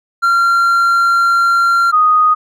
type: tone pair in turn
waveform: triangle / sine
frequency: 1378 / 1243.1 Hz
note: F6 / D#6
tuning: -24 / -2 cents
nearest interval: major second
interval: 178 cents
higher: first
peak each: -7 dBFS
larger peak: neither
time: 0.22-1.92 / 1.92-2.35 s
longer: first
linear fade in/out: 20 ms
effects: none